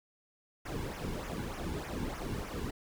brown noise with flanger, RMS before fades -38 dBFS, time 0.65-2.71 s, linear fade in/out 10 ms, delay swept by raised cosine 0.23 to 1.63 ms, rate 3.3 Hz, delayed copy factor -0.75, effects none

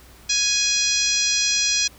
harmonic tone, 830.6 Hz, G#5, in tune, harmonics 2 / 3 / 4 / 5 / 6 / 7 / 8 / 9, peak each -34 / -26 / -27 / -25 / -26 / -22 / -31 / -32 dBFS, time 0.29-1.88 s, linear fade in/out 10 ms, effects added 60 Hz sine -49 dBFS peak until 1.98 s + pink hiss -49 dBFS RMS until 1.98 s

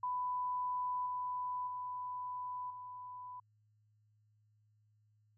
sine tone with level steps, 996 Hz, B5, 14 cents sharp, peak -34 / -36 / -39 / -45 dBFS, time 0.03-3.4 s, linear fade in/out 5 ms, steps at 1.06 / 1.67 / 2.7 s, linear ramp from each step 5 ms, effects added 106 Hz sine -69 dBFS peak until 5.37 s

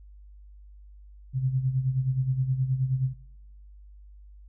sine tone with tremolo, 130.81 Hz, C3, in tune, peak -20 dBFS, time 1.33-3.14 s, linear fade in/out 50 ms, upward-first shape sine, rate 9.5 Hz, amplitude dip 65%, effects noise-tail reverb RT60 1.0 s tail -25 dB re dry + added 50 Hz sine -46 dBFS peak until 4.48 s

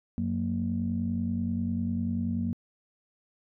sine tone cluster, 92.9 / 182.1 / 232.3 Hz, F#2 / F#3 / A#3, +7 / -27 / -6 cents, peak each -32 / -32 / -29 dBFS, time 0.18-2.53 s, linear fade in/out 0 ms, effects tanh soft clip ceiling -18 dBFS

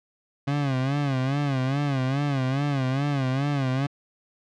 30% pulse tone with vibrato, 136.9 Hz, C#3, 21 cents flat, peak -20 dBFS, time 0.47-3.87 s, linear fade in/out 10 ms, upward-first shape sine, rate 2.4 Hz, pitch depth 110 cents each way, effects low-pass 4000 Hz 12 dB/octave

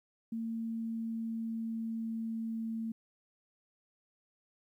sine tone with pitch glide, 227 to 225.2 Hz, A#3 to A3, -46 to +40 cents, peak -34 dBFS, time 0.32-2.92 s, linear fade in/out 5 ms, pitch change -14 cents, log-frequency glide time 0.58-2.56 s, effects 12-bit

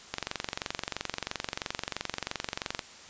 click train, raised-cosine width 0.2 ms, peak -13 dBFS, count 62, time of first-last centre 0.14-2.792 s, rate 23 Hz, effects white hiss -49 dBFS RMS until 3.09 s + resampled to 16000 Hz

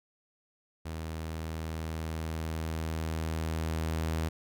sawtooth tone with level ramp, 80.2 Hz, E2, 47 cents flat, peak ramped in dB -32 to -25 dBFS, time 0.85-4.29 s, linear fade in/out 10 ms, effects none

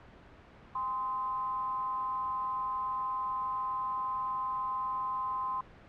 sine tone with amplitude modulation, 1035 Hz, C6, 19 cents flat, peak -28 dBFS, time 0.75-5.61 s, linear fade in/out 5 ms, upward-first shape sine, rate 227 Hz, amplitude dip 60%, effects pink hiss -54 dBFS RMS until 5.88 s + low-pass 2000 Hz 12 dB/octave

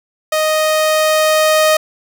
sawtooth tone with level ramp, 622.3 Hz, D#5, in tune, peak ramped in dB -9 to -5 dBFS, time 0.32-1.77 s, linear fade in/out 5 ms, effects none

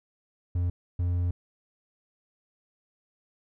triangle tone bursts at uneven times, 88.1 Hz, F2, 16 cents sharp, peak -22 dBFS, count 2, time 0.55-0.7 / 0.99-1.31 s, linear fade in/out 5 ms, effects none

